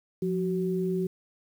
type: tone pair together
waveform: sine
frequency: 177.17 / 375.4 Hz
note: F3 / F#4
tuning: +25 / +25 cents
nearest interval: octave + minor second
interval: 1300 cents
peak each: -28 dBFS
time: 0.22-1.07 s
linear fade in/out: 5 ms
effects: 9-bit